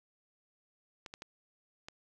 clicks, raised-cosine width 0.2 ms, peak -27 dBFS, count 4, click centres 1.062 / 1.139 / 1.221 / 1.885 s, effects none

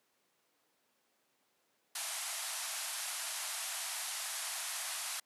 white band-pass noise, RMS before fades -40 dBFS, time 1.95-5.2 s, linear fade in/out 5 ms, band 620 to 12000 Hz, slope 96 dB/octave, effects pink hiss -75 dBFS RMS until 5.25 s + high-pass 300 Hz 12 dB/octave

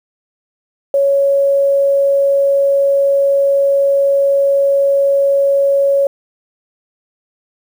sine tone, 556 Hz, C#5, 5 cents sharp, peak -9 dBFS, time 0.94-6.07 s, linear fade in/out 2 ms, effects 7-bit

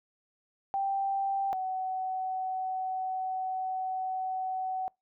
sine tone pair in turn, 784 / 751.5 Hz, G5 / F#5, 0 / +27 cents, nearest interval minor second, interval 73 cents, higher first, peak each -27 / -30 dBFS, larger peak first, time 0.74-1.53 / 1.53-4.88 s, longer second, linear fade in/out 0 ms, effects noise-tail reverb RT60 0.2 s tail -26 dB re dry

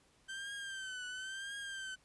30% pulse tone with vibrato, 1554 Hz, G6, 16 cents flat, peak -39 dBFS, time 0.28-1.96 s, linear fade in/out 20 ms, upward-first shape triangle, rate 0.97 Hz, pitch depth 87 cents each way, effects pink hiss -69 dBFS RMS until 2.04 s + resampled to 24000 Hz

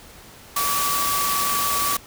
sine tone in noise, 1145 Hz, D6, 44 cents flat, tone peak -23 dBFS, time 0.56-1.97 s, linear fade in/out 5 ms, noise white, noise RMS -24 dBFS, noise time 0.56-1.97 s, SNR -2 dB, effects pink hiss -45 dBFS RMS until 2.06 s

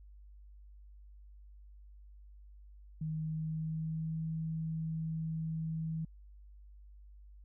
sine tone with pitch glide, 157.3 to 160.7 Hz, D#3 to E3, +19 to -44 cents, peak -34 dBFS, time 3.01-6.05 s, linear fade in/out 5 ms, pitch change +37 cents, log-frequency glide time 3.16-4.2 s, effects added 50 Hz sine -52 dBFS peak until 7.44 s

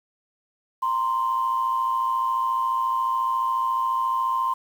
sine tone pair together, 932.3 / 1046.5 Hz, A#5 / C6, 0 / 0 cents, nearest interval major second, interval 200 cents, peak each -27 / -21 dBFS, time 0.82-4.54 s, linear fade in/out 10 ms, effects tanh soft clip ceiling -14 dBFS + 8-bit

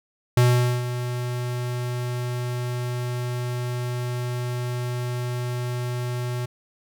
square tone with ADSR envelope, 123 Hz, B2, 7 cents flat, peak -14 dBFS, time 0.37-6.46 s, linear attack 3 ms, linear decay 450 ms, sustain -12 dB, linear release 10 ms, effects none

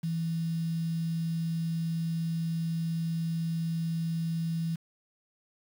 sine tone with quantisation, 164.81 Hz, E3, in tune, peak -28 dBFS, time 0.03-4.76 s, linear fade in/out 10 ms, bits 8, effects none

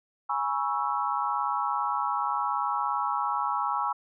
sine chord, C# minor seventh, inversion second, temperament equal with one note detuned, 830.6 / 971.4 / 1108.7 / 1318.5 Hz, G#5 / B5 / C#6 / E6, 0 / -29 / 0 / 0 cents, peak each -31 dBFS, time 0.29-3.93 s, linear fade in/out 10 ms, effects none

